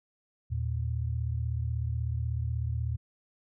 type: tone pair together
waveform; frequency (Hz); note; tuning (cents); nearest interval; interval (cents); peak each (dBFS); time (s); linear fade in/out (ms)
sine; 80 / 116.3; D#2 / A#2; +49 / -4; tritone; 647; -31 / -31; 0.5-2.97; 20
effects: none